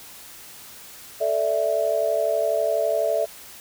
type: chord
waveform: sine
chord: A suspended fourth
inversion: none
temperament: equal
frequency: 440 / 587.3 / 659.3 Hz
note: A4 / D5 / E5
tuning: 0 / 0 / 0 cents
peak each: -27 / -24 / -22 dBFS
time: 1.2-3.26 s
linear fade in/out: 20 ms
effects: white hiss -43 dBFS RMS until 3.6 s